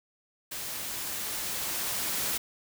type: noise with level ramp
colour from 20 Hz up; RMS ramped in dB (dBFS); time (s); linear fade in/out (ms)
white; -37 to -30; 0.51-2.38; 10
effects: none